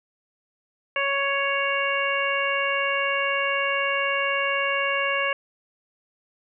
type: harmonic tone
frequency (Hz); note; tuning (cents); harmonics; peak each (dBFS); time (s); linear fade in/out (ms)
556; C#5; +5; 1 / 2 / 3 / 4 / 5; -28 / -28 / -28 / -28 / -28; 0.96-5.33; 2
effects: none